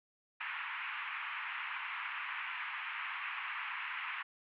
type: band-pass noise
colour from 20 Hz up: white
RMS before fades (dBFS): -41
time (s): 0.4-4.23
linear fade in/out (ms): 10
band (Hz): 940 to 2700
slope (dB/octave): 48
effects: none